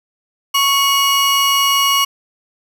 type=tone pair together; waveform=35% pulse; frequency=1108.7 / 2889 Hz; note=C#6 / F#7; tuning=0 / -42 cents; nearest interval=octave + perfect fourth; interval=1658 cents; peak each=-13 dBFS; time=0.54-2.05 s; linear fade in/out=10 ms; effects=none